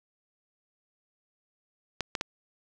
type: clicks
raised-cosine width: 0.2 ms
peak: -12 dBFS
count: 3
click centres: 2.007 / 2.152 / 2.211 s
effects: none